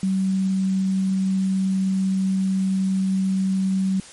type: tone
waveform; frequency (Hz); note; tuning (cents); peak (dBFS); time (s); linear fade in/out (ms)
sine; 190.5; G3; -49; -18; 0.03-4; 2
effects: white hiss -43 dBFS RMS until 4.12 s + MP3 48 kbps